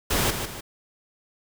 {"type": "noise with echo", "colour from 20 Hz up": "pink", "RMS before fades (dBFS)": -23, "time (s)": [0.1, 0.31], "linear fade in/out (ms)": 10, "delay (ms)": 150, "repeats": 2, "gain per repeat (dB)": -7, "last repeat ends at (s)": 0.61, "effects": []}